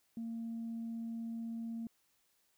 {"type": "tone", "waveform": "sine", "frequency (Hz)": 229, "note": "A#3", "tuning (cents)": -31, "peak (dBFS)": -37, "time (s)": [0.17, 1.87], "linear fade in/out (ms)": 2, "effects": ["tanh soft clip ceiling -35 dBFS", "white hiss -75 dBFS RMS until 2.57 s"]}